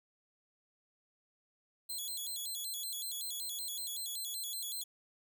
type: tone with vibrato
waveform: 10% pulse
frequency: 3729 Hz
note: A#7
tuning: in tune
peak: -31 dBFS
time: 1.89-4.84 s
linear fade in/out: 10 ms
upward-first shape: square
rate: 5.3 Hz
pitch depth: 170 cents each way
effects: none